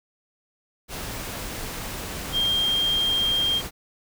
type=tone in noise; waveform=sine; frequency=3200 Hz; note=G7; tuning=35 cents sharp; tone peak=-20 dBFS; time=2.32-3.62 s; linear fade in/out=50 ms; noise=pink; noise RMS=-33 dBFS; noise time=0.88-3.71 s; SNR=+10 dB; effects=none